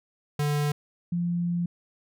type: tone pair in turn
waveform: square / sine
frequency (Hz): 146.9 / 173.36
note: D3 / F3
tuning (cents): +1 / -12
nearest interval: minor third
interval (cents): 287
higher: second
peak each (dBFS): -24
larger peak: neither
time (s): 0.39-0.72 / 1.12-1.66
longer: second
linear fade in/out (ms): 5
effects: none